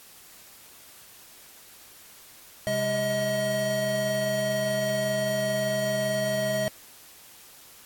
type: tone cluster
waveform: square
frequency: 130.4 / 203 / 634 Hz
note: C3 / G#3 / D#5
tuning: -5 / -39 / +32 cents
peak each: -35 / -34 / -26 dBFS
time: 2.67-6.68 s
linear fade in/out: 0 ms
effects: white hiss -50 dBFS RMS until 7.85 s + AAC 64 kbps